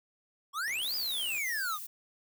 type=exponential two-way sweep; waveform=square; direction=up then down; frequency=1076 to 5040 to 1162 Hz; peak=-32 dBFS; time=0.53-1.79 s; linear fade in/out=50 ms; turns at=0.95 s
type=click train; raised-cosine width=0.2 ms; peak=-31 dBFS; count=47; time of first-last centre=0.68-1.38 s; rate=65.7 Hz
type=noise; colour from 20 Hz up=violet; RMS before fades=-42 dBFS; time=0.82-1.87 s; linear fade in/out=10 ms
effects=none